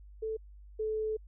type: tone pair in turn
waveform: sine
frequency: 440 / 434.4 Hz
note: A4 / A4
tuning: 0 / -22 cents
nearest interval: unison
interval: 22 cents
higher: first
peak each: -32 / -30 dBFS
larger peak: second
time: 0.22-0.37 / 0.79-1.17 s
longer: second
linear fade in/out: 10 ms
effects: added 50 Hz sine -49 dBFS peak until 1.27 s